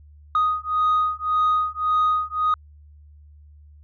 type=beating tone pair; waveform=sine; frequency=1244.5 / 1246.3 Hz; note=D#6 / D#6; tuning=0 / +2 cents; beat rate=1.8 Hz; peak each=-20 dBFS; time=0.35-2.54 s; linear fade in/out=2 ms; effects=tanh soft clip ceiling -14 dBFS + added 74 Hz sine -45 dBFS peak until 3.83 s